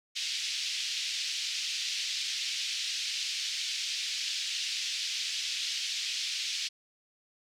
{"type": "band-pass noise", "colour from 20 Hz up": "white", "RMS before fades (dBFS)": -34, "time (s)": [0.15, 6.69], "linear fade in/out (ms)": 20, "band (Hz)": [2500, 5400], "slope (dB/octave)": 24, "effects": []}